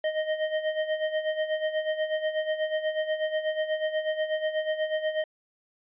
square tone with tremolo, 622.3 Hz, D#5, in tune, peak -24 dBFS, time 0.04-5.24 s, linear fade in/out 2 ms, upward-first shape sine, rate 8.2 Hz, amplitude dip 70%, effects resampled to 8000 Hz

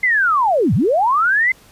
sine linear two-way sweep, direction down then up, 2093 to 87.31 to 2093 Hz, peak -12 dBFS, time 0.03-1.52 s, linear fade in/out 5 ms, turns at 0.74 s, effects pink hiss -48 dBFS RMS until 1.71 s + resampled to 32000 Hz

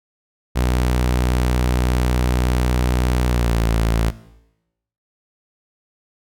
sawtooth tone with pitch glide, 61.74 to 55.97 Hz, B1 to A1, 0 to +30 cents, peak -12 dBFS, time 0.55-4.11 s, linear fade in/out 20 ms, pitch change -170 cents, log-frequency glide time 3.26-3.65 s, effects noise-tail reverb RT60 0.9 s tail -17 dB re dry

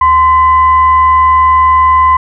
sine tone with frequency modulation, 1035 Hz, C6, 19 cents flat, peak -4 dBFS, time 0.01-2.17 s, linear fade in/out 5 ms, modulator 960 Hz, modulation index 0.34, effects none

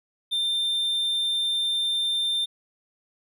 triangle tone, 3590 Hz, A7, 34 cents sharp, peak -21 dBFS, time 0.31-2.46 s, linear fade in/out 20 ms, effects none

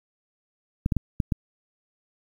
clicks, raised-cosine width 5 ms, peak -10 dBFS, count 5, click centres 0.861 / 0.922 / 0.967 / 1.202 / 1.322 s, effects 8-bit

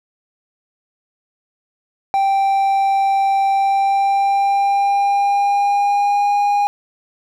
triangle tone with pitch glide, 784 to 815.9 Hz, G5 to G#5, 0 to -31 cents, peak -11 dBFS, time 2.14-6.67 s, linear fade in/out 0 ms, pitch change +69 cents, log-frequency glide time 3.52-6.34 s, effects none

